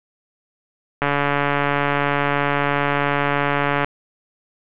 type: click train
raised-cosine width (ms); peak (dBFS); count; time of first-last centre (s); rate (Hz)
0.5; -4; 405; 1.02-3.845; 143
effects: resampled to 8000 Hz + 7-bit